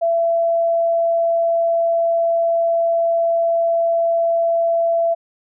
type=tone; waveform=sine; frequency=671 Hz; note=E5; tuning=31 cents sharp; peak=-14 dBFS; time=0.01-5.15 s; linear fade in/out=20 ms; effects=none